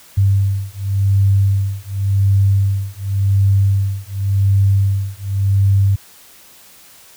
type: beating tone pair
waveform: sine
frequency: 98 / 98.9 Hz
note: G2 / G2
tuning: 0 / +16 cents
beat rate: 0.9 Hz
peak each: -15 dBFS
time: 0.17-5.96 s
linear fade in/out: 10 ms
effects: white hiss -44 dBFS RMS until 7.16 s